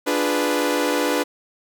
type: chord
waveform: sawtooth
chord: D diminished seventh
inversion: none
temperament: equal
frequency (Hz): 293.7 / 349.2 / 415.3 / 493.9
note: D4 / F4 / Ab4 / Cb5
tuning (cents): 0 / 0 / 0 / 0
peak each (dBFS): -19 / -23 / -24 / -19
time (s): 0.06-1.24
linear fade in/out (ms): 20
effects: none